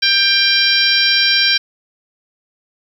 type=harmonic tone; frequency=792 Hz; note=G5; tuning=18 cents sharp; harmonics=2 / 3 / 4 / 5 / 6 / 7; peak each=-18 / -18 / -18 / -18 / -18 / -18 dBFS; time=0.02-1.58 s; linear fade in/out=10 ms; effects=7-bit